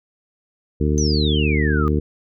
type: harmonic tone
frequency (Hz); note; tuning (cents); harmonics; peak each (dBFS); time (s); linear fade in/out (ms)
75.1; D2; +39; 1 / 2 / 3 / 4 / 5 / 6; -19 / -22 / -24 / -25 / -26 / -27; 0.8-2; 10
type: exponential sweep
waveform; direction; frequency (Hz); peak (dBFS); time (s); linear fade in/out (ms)
sine; down; 6220 to 1200; -23; 0.98-1.88; 0
effects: none